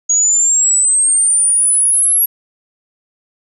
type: exponential sweep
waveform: sine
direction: up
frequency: 6700 to 11410 Hz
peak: -9 dBFS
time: 0.09-2.26 s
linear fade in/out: 10 ms
effects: none